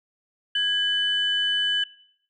sine tone pair together, 1649 / 3000 Hz, G#6 / F#7, -13 / +23 cents, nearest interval minor seventh, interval 1036 cents, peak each -26 / -21 dBFS, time 0.55-1.84 s, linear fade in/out 5 ms, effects noise-tail reverb RT60 0.7 s tail -21 dB re dry + tanh soft clip ceiling -13 dBFS

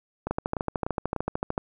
two click trains, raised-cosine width 1 ms, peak -15 / -12 dBFS, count 4 / 18, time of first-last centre 0.27-1.163 / 0.31-1.579 s, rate 3.36 / 13.4 Hz, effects none

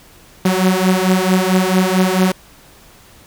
sawtooth beating tone pair, 183.9 / 188.4 Hz, F#3 / F#3, -10 / +32 cents, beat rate 4.5 Hz, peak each -11 dBFS, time 0.45-2.32 s, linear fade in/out 5 ms, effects pink hiss -45 dBFS RMS until 3.26 s

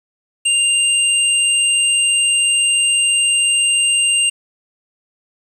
sine tone pair together, 2794 / 8379 Hz, F7 / C9, 0 / +1 cents, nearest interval octave + perfect fifth, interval 1901 cents, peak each -14 / -16 dBFS, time 0.45-4.3 s, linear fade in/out 10 ms, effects 7-bit

